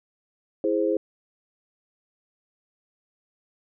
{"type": "chord", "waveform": "sine", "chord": "E augmented", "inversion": "none", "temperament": "equal", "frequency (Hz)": [329.6, 415.3, 523.3], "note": ["E4", "G#4", "B#4"], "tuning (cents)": [0, 0, 0], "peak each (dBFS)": -25, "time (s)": [0.64, 0.97], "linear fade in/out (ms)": 2, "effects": []}